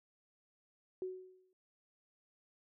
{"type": "tone with exponential decay", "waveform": "sine", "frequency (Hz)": 371.4, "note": "F#4", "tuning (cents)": 7, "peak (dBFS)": -35, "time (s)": [1.02, 1.53], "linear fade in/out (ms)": 1, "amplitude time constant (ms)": 110, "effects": []}